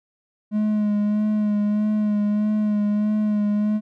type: tone with vibrato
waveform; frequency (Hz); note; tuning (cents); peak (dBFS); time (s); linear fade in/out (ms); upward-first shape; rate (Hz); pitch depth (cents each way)
triangle; 210; G#3; +19; -16; 0.51-3.81; 50; sine; 1.6; 25
effects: none